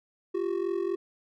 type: ring-modulated tone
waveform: triangle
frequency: 370 Hz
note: F#4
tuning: in tune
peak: -22 dBFS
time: 0.34-0.96 s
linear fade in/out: 10 ms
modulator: 22 Hz
effects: none